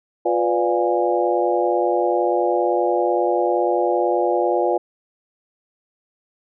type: harmonic tone with a mistuned harmonic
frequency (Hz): 117.8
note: A#2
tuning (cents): +19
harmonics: 3 / 4 / 5 / 6 / 7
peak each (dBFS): -21 / -22 / -23 / -24 / -24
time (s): 0.25-4.78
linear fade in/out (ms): 10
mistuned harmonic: 4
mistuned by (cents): +98
effects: none